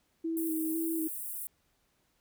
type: tone with vibrato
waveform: sine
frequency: 322.9 Hz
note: E4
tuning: 36 cents flat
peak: -30 dBFS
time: 0.24-1.08 s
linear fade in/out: 10 ms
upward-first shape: square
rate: 2 Hz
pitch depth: 24 cents each way
type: high-pass noise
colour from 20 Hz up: white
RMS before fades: -39 dBFS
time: 0.37-1.47 s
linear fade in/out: 0 ms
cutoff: 8900 Hz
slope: 48 dB/octave
effects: pink hiss -73 dBFS RMS until 2.2 s